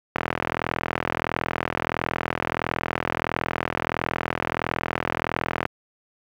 click train, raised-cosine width 0.5 ms, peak -6 dBFS, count 229, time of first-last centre 0.16-5.654 s, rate 41.5 Hz, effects high-pass 80 Hz 12 dB/octave + 8-bit

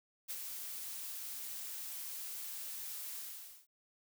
blue noise with ADSR envelope, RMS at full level -40 dBFS, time 0.28-3.67 s, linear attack 24 ms, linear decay 46 ms, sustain -4 dB, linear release 500 ms, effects none

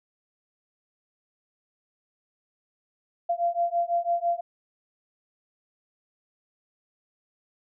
sine beating tone pair, 686 / 692 Hz, F5 / F5, -31 / -16 cents, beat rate 6 Hz, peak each -26 dBFS, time 3.29-4.41 s, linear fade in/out 10 ms, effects none

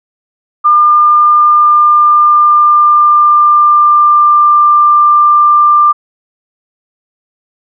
sine tone with pitch glide, 1202 to 1189.6 Hz, D6 to D6, +40 to +22 cents, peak -3 dBFS, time 0.64-5.93 s, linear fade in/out 20 ms, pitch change -18 cents, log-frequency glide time 1.36-4.62 s, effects none

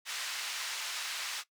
white band-pass noise, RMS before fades -38 dBFS, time 0.05-1.44 s, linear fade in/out 50 ms, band 1200 to 5100 Hz, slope 12 dB/octave, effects noise-tail reverb RT60 0.1 s tail -17 dB re dry

